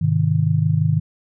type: chord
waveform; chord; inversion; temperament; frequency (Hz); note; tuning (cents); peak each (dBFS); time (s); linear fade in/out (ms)
sine; Ab major; none; just; 103.83 / 129.78 / 155.74; Ab2 / C3 / Eb3; 0 / -14 / +2; -20 / -22 / -17; 0.01-1; 10
effects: none